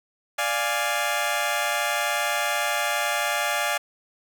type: chord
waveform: 15% pulse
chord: D diminished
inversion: none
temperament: equal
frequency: 587.3 / 698.5 / 830.6 Hz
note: D5 / F5 / Ab5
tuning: 0 / 0 / 0 cents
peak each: -21 dBFS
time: 0.38-3.78 s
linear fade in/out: 10 ms
effects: none